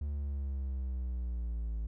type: linear sweep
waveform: triangle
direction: down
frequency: 73.42 to 53.8 Hz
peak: -31 dBFS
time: 0.01-1.87 s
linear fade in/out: 5 ms
effects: none